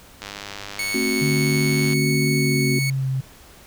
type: click train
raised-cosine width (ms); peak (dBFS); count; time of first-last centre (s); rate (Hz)
0.2; -15; 174; 0.22-1.933; 101
type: tone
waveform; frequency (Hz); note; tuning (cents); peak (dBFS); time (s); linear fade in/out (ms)
sawtooth; 2214; C#7; -3; -20; 0.79-2.9; 2
type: chord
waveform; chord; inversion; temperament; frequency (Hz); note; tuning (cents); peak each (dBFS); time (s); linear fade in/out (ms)
sine; F# diminished; first; just; 222 / 266.4 / 370; A3 / C4 / F#4; +16 / +31 / 0; -26 / -24 / -25; 0.94-2.79; 5
type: tone with pitch glide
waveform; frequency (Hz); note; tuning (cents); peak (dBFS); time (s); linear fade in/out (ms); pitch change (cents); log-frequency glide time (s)
sine; 146.83 to 132.33; D3 to C3; 0 to +20; -20; 1.21-3.21; 10; -180; 2.28-3.09
effects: pink hiss -47 dBFS RMS until 3.66 s